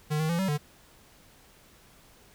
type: tone with pitch steps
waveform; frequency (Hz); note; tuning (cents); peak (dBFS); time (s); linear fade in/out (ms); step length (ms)
square; 151.8 / 157.1 / 169.8 / 191.5 / 147.9; D#3 / D#3 / F3 / G3 / D3; -42 / +17 / -48 / -40 / +13; -26; 0.1-0.58; 20; 96
effects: pink hiss -57 dBFS RMS until 2.34 s